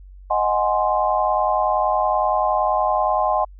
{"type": "chord", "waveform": "sine", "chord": "Ab dominant seventh", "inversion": "second", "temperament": "equal", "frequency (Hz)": [622.3, 740, 830.6, 1046.5], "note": ["Eb5", "Gb5", "Ab5", "C6"], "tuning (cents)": [0, 0, 0, 0], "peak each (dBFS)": -22, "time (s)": [0.3, 3.45], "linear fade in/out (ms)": 10, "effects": ["added 47 Hz sine -39 dBFS peak until 3.59 s"]}